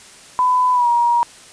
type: tone with pitch glide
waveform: sine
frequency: 1002 to 949.6 Hz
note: B5 to A#5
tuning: +25 to +32 cents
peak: -12 dBFS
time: 0.39-1.23 s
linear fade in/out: 0 ms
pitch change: -93 cents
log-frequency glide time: 0.73-0.88 s
effects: white hiss -42 dBFS RMS until 1.52 s + resampled to 22050 Hz